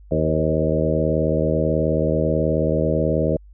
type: harmonic tone with a mistuned harmonic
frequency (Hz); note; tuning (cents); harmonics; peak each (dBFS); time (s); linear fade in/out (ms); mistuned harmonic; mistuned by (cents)
78.5; D#2; +16; 1 / 2 / 3 / 4 / 5 / 6 / 7 / 8; -26 / -23 / -27 / -26 / -27 / -25 / -24 / -26; 0.11-3.37; 5; 7; -27
effects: added 50 Hz sine -42 dBFS peak until 3.53 s